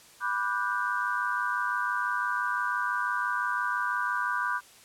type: chord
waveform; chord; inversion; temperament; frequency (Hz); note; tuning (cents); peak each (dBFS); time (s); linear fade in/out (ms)
sine; G major seventh; first; equal with one note detuned; 987.8 / 1174.7 / 1462.1 / 1568; B5 / D6 / F#6 / G6; 0 / 0 / -21 / 0; -32; 0.2-4.61; 50
effects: white hiss -54 dBFS RMS until 4.84 s + low-pass 11000 Hz 12 dB/octave